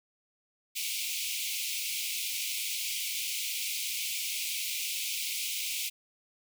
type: high-pass noise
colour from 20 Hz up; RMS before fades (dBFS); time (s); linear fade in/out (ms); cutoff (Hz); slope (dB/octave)
pink; -34; 0.75-5.9; 20; 2200; 96
effects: none